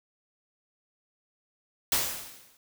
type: noise with exponential decay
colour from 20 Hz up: white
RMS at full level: -23 dBFS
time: 1.92-2.57 s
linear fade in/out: 2 ms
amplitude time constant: 140 ms
effects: none